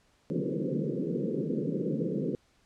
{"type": "band-pass noise", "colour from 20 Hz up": "pink", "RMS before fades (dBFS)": -31, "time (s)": [0.3, 2.35], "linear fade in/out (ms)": 0, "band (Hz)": [140, 520], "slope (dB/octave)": 96, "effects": ["pink hiss -67 dBFS RMS until 2.65 s", "low-pass 8000 Hz 12 dB/octave"]}